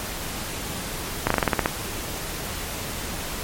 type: slowing click train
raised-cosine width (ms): 0.5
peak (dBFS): -3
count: 9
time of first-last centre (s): 1.27-1.659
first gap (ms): 34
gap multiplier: 1.1
effects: pink hiss -31 dBFS RMS until 3.43 s + MP3 64 kbps